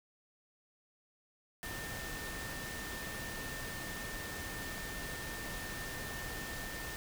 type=tone in noise; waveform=sine; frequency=1800 Hz; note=A6; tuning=39 cents sharp; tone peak=-45 dBFS; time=1.63-6.96 s; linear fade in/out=0 ms; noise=pink; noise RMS=-43 dBFS; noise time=1.63-6.96 s; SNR=-5 dB; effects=none